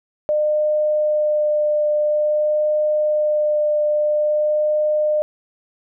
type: tone with vibrato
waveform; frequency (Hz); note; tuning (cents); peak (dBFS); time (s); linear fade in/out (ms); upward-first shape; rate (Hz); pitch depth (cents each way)
sine; 603; D5; +46; -15; 0.29-5.22; 0; sine; 0.49; 10
effects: none